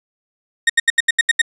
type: tone bursts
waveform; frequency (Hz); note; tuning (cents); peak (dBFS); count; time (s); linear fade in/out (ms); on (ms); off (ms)
35% pulse; 1853; A#6; -11; -8; 8; 0.67-1.417; 5; 26; 77
effects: resampled to 22050 Hz + 8-bit